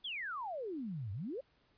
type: exponential two-way sweep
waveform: sine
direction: down then up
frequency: 3520 to 91.7 to 589 Hz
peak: -38 dBFS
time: 0.04-1.41 s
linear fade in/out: 10 ms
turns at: 1.12 s
effects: pink hiss -72 dBFS RMS until 1.77 s + resampled to 11025 Hz